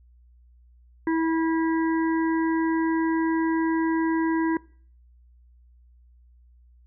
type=harmonic tone; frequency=325.2 Hz; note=E4; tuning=23 cents flat; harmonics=1 / 3 / 5 / 6; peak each=-21 / -31 / -35 / -37 dBFS; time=1.07-4.57 s; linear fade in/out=2 ms; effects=noise-tail reverb RT60 0.5 s tail -23 dB re dry + added 60 Hz sine -52 dBFS peak until 6.86 s